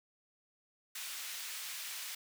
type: high-pass noise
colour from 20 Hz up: pink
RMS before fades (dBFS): -43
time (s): 0.95-2.15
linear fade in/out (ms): 5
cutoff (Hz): 2100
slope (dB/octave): 12
effects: none